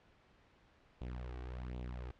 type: tone with flanger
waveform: sawtooth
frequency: 61.74 Hz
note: B1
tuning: in tune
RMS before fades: -44 dBFS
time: 1.01-2.11 s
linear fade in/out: 0 ms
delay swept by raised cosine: 0.28 to 2.68 ms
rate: 1.3 Hz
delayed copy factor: +0.75
effects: pink hiss -67 dBFS RMS until 2.19 s + low-pass 3000 Hz 12 dB/octave